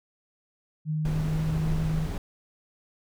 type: tone with pitch glide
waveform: sine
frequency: 154.7 to 157.86 Hz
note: D#3 to D#3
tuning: -10 to +25 cents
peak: -25 dBFS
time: 0.85-2.08 s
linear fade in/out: 50 ms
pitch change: +35 cents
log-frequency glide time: 1.11-1.53 s
type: noise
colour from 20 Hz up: brown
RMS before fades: -31 dBFS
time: 1.05-2.18 s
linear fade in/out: 2 ms
effects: none